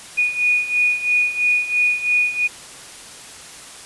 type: beating tone pair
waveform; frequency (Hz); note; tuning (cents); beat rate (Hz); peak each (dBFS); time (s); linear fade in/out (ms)
sine; 2460 / 2463; D#7 / D#7; -20 / -18; 3; -21 / -17; 0.17-2.48; 20
effects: white hiss -38 dBFS RMS until 3.85 s + resampled to 24000 Hz